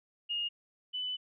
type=tone pair in turn; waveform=sine; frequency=2848 / 2997 Hz; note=F7 / F#7; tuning=+33 / +22 cents; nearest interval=minor second; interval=89 cents; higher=second; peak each=-31 / -33 dBFS; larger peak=first; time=0.29-0.49 / 0.93-1.17 s; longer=second; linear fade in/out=20 ms; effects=none